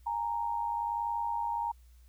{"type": "tone pair together", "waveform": "sine", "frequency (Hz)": [826.8, 928], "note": ["G#5", "A#5"], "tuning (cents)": [-8, -8], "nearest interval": "major second", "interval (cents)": 200, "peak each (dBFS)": [-36, -31], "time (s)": [0.06, 1.72], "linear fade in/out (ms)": 10, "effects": ["added 60 Hz sine -54 dBFS peak until 2.08 s", "white hiss -70 dBFS RMS until 2.08 s"]}